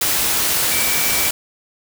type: tone in noise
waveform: sine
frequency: 2309 Hz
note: D7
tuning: 30 cents flat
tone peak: -25 dBFS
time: 0.71-1.29 s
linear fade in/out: 5 ms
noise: white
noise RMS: -18 dBFS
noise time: 0.01-1.31 s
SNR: -10 dB
effects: none